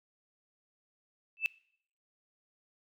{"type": "tone with exponential growth", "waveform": "sine", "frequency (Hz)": 2637, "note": "E7", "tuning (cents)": 0, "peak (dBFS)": -21, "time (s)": [1.37, 1.46], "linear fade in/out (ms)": 0, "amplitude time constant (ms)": 18, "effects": ["noise-tail reverb RT60 0.6 s tail -23 dB re dry", "tanh soft clip ceiling -17 dBFS"]}